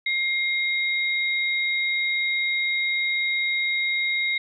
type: tone pair together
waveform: sine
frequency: 2122 / 3781 Hz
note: C7 / A#7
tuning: +24 / +24 cents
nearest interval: minor seventh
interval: 1000 cents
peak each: -22 / -29 dBFS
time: 0.06-4.38 s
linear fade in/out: 5 ms
effects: none